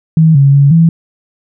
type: tone with pitch steps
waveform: sine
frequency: 160.2 / 138.9 / 140.8 / 165 Hz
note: E3 / C#3 / C#3 / E3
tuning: -49 / +4 / +27 / +2 cents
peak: -3 dBFS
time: 0.17-0.89 s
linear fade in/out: 2 ms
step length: 180 ms
effects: none